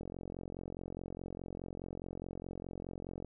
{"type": "click train", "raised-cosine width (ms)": 2, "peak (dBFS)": -29, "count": 146, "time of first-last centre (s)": [0.01, 3.247], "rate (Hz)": 44.8, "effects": []}